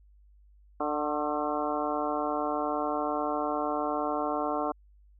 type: harmonic tone with a mistuned harmonic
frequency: 148.8 Hz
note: D3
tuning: 23 cents sharp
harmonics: 2 / 3 / 4 / 5 / 6 / 7 / 8 / 9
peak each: -34 / -36 / -34 / -33 / -39 / -35 / -40 / -39 dBFS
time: 0.8-4.72 s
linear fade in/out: 5 ms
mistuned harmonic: 7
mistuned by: +46 cents
effects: added 50 Hz sine -55 dBFS peak until 5.19 s